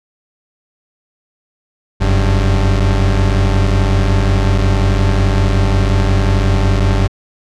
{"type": "tone pair together", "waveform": "40% pulse", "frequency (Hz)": [46.25, 98], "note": ["F#1", "G2"], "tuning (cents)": [0, 0], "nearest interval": "octave + minor second", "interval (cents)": 1300, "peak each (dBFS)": -12, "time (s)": [2, 7.08], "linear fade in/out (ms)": 20, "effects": ["low-pass 6000 Hz 12 dB/octave"]}